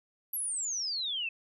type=exponential sweep; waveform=sine; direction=down; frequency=11900 to 2584 Hz; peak=-31 dBFS; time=0.33-1.29 s; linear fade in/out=5 ms; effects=none